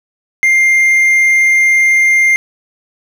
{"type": "tone", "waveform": "triangle", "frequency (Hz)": 2106, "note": "C7", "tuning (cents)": 11, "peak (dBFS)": -5, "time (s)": [0.43, 2.36], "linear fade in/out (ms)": 0, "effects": []}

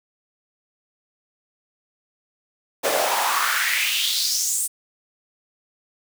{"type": "noise with high-pass filter sweep", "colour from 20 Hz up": "pink", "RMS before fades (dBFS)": -22, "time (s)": [2.83, 4.68], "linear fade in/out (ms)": 20, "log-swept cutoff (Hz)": [470, 9200], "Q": 3.8, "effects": []}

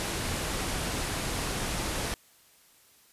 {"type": "low-pass noise", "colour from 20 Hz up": "pink", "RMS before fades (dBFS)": -32, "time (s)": [0, 2.14], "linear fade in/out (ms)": 0, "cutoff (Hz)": 12000, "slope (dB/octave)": 48, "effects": ["white hiss -60 dBFS RMS until 3.12 s", "resampled to 32000 Hz"]}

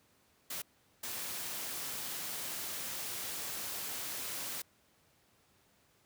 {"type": "noise bursts at uneven times", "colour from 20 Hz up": "white", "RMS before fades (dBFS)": -40, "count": 2, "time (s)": [[0.5, 0.62], [1.03, 4.62]], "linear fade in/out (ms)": 5, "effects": ["pink hiss -69 dBFS RMS until 6.05 s", "high-pass 80 Hz 12 dB/octave"]}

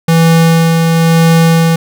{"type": "tone with tremolo", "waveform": "square", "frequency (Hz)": 164.81, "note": "E3", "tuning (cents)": 0, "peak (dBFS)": -5, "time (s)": [0.08, 1.76], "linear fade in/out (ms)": 5, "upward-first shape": "sine", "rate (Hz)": 1, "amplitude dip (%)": 30, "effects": []}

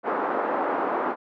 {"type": "band-pass noise", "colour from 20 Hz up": "white", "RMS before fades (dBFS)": -26, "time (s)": [0.03, 1.16], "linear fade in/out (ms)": 50, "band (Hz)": [270, 1200], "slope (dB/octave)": 24, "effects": []}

